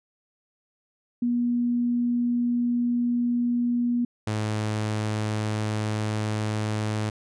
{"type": "tone pair in turn", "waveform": ["sine", "sawtooth"], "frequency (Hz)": [240.9, 107.31], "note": ["B3", "A2"], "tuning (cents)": [-43, -43], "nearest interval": "octave + major second", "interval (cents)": 1400, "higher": "first", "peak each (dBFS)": -21, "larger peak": "neither", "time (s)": [[1.22, 4.05], [4.27, 7.1]], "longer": "neither", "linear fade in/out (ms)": 5, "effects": ["resampled to 22050 Hz"]}